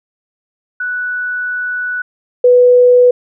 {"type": "tone pair in turn", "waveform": "sine", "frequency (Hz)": [1480, 493.9], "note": ["F#6", "B4"], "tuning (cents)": [0, 0], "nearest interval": "octave + perfect fifth", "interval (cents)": 1900, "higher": "first", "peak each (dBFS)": [-16, -4], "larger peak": "second", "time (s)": [[0.8, 2.02], [2.44, 3.11]], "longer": "first", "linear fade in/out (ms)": 5, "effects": []}